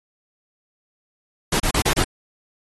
pink noise bursts, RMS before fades -20 dBFS, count 5, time 1.52-2.043 s, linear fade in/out 5 ms, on 79 ms, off 32 ms, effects AAC 32 kbps

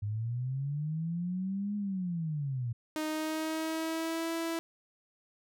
sine linear two-way sweep, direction up then down, 100.8 to 208.1 to 114 Hz, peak -31 dBFS, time 0.02-2.73 s, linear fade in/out 10 ms, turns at 1.76 s
sawtooth tone with pitch glide, 310 to 330.3 Hz, D#4 to E4, -6 to +4 cents, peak -28 dBFS, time 2.96-4.59 s, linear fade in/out 0 ms, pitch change +110 cents, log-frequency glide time 3.07-4.32 s
effects none

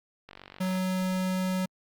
click train, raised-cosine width 0.3 ms, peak -28 dBFS, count 24, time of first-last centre 0.29-0.774 s, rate 47.5 Hz
square tone, 185.9 Hz, F#3, 8 cents sharp, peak -27 dBFS, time 0.6-1.66 s, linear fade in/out 10 ms
effects Opus 48 kbps

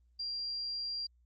sine tone, 4758 Hz, D8, 22 cents sharp, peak -35 dBFS, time 0.19-1.07 s, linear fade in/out 10 ms, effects added 60 Hz sine -64 dBFS peak until 1.25 s + Opus 24 kbps

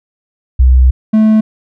sine / triangle tone pair in turn, 63.7 / 217.4 Hz, C2 / A3, -46 / -21 cents, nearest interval octave + major sixth, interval 2125 cents, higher second, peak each -3 dBFS, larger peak neither, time 0.59-0.91 / 1.13-1.41 s, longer first, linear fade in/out 10 ms, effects none

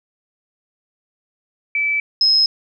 sine tone pair in turn, 2310 / 5138 Hz, D7 / E8, -29 / -45 cents, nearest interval octave + major second, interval 1384 cents, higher second, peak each -16 / -11 dBFS, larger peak second, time 1.75-2 / 2.21-2.46 s, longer neither, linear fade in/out 2 ms, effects none

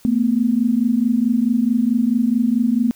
sine tone pair together, 223.6 / 248.2 Hz, A3 / B3, +28 / +9 cents, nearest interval major second, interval 181 cents, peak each -17 dBFS, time 0.05-2.91 s, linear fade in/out 0 ms, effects white hiss -51 dBFS RMS until 2.95 s

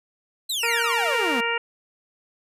sawtooth exponential sweep, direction down, 4186 to 220 Hz, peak -21 dBFS, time 0.49-1.41 s, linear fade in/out 10 ms
harmonic tone, 466.2 Hz, A#4, in tune, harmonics 1 / 2 / 3 / 4 / 5 / 6, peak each -29 / -29 / -29 / -29 / -29 / -29 dBFS, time 0.63-1.58 s, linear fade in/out 5 ms
effects resampled to 32000 Hz

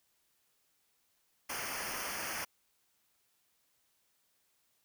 pink noise with comb filter, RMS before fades -39 dBFS, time 1.49-2.45 s, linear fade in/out 10 ms, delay 0.26 ms, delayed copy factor -0.9, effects white hiss -75 dBFS RMS until 4.84 s

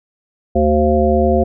harmonic tone with a mistuned harmonic, 75.2 Hz, D2, 42 cents sharp, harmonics 1 / 3 / 5 / 7 / 9, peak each -17 / -17 / -17 / -17 / -17 dBFS, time 0.55-1.44 s, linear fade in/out 10 ms, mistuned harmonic 9, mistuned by +22 cents, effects none

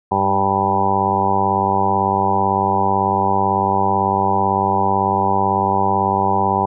harmonic tone with a mistuned harmonic, 98 Hz, G2, in tune, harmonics 1 / 2 / 3 / 4 / 5 / 6 / 7 / 8 / 9 / 10, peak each -26 / -24 / -31 / -24 / -29 / -28 / -31 / -19 / -21 / -20 dBFS, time 0.11-6.66 s, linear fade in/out 10 ms, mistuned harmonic 2, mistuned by -22 cents, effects none

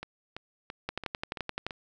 two click trains, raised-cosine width 0.3 ms, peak -22 / -16 dBFS, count 6 / 10, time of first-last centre 0.03-1.708 / 0.89-1.666 s, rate 2.98 / 11.6 Hz, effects none

